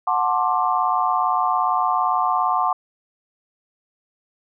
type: chord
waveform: sine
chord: D dominant seventh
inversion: first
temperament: just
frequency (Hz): 734.2 / 881 / 1057.2 / 1174.7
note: F#5 / A5 / C6 / D6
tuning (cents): -14 / +2 / +18 / 0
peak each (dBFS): -22 / -24 / -22 / -23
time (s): 0.07-2.73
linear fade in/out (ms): 5
effects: none